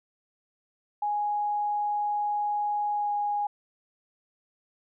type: tone with pitch glide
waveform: sine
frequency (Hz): 830 to 824.7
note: G#5 to G#5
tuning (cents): -1 to -12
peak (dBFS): -25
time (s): 1.02-3.47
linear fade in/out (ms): 5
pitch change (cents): -11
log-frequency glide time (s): 2.93-3.13
effects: none